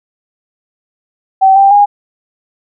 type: tone with pitch steps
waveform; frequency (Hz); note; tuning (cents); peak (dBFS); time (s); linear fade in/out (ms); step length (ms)
sine; 769 / 788 / 818; G5 / G5 / G#5; -33 / +9 / -26; -3; 1.41-1.86; 20; 150
effects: none